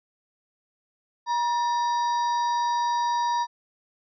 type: harmonic tone with a mistuned harmonic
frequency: 954 Hz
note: A#5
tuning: 40 cents sharp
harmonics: 1 / 2 / 4 / 5 / 6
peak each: -22 / -38 / -40 / -41 / -44 dBFS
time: 1.26-3.47 s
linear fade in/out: 50 ms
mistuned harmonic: 2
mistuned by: -110 cents
effects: none